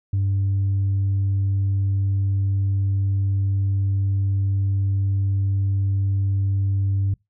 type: tone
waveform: sine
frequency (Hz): 98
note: G2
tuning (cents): 0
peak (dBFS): -16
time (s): 0.13-7.14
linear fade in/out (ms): 5
effects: noise-tail reverb RT60 0.2 s tail -26 dB re dry + tanh soft clip ceiling -16 dBFS